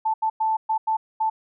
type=tone bursts at uneven times; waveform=sine; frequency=880 Hz; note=A5; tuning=in tune; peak=-19 dBFS; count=6; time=0.05-0.14 / 0.22-0.3 / 0.4-0.57 / 0.69-0.78 / 0.87-0.97 / 1.2-1.3 s; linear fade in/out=10 ms; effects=none